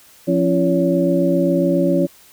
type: tone cluster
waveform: sine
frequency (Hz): 174.6 / 273.1 / 340.5 / 564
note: F3 / C#4 / F4 / C#5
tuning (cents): 0 / -26 / -44 / +30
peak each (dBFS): -19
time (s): 0.27-2.07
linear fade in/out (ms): 20
effects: white hiss -48 dBFS RMS until 2.32 s